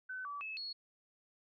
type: tone with pitch steps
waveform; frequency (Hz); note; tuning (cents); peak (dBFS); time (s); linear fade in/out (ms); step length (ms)
sine; 1515 / 1151 / 2597 / 4338; F#6 / D6 / E7 / C#8; +40 / -35 / -26 / -38; -40; 0.09-0.73; 10; 160
effects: none